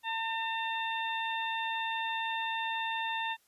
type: harmonic tone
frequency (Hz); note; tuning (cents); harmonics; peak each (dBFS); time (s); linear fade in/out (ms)
903; A5; +45; 1 / 2 / 3 / 4; -34 / -37 / -39 / -40; 0.03-3.37; 50
effects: white hiss -69 dBFS RMS until 3.47 s + resampled to 32000 Hz